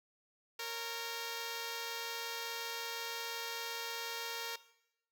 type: tone pair together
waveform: 5% pulse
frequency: 462.8 / 551 Hz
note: A#4 / C#5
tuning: -13 / -11 cents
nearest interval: minor third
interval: 302 cents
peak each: -28 / -37 dBFS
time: 0.59-4.56 s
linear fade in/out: 5 ms
effects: noise-tail reverb RT60 0.8 s tail -17 dB re dry